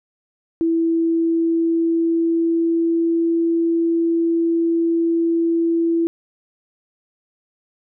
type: tone with pitch glide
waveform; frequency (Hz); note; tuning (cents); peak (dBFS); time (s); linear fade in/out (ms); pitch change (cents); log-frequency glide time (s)
sine; 330 to 333.6; E4 to E4; +2 to +21; -15; 0.61-6.07; 0; +19; 0.74-3.39
effects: none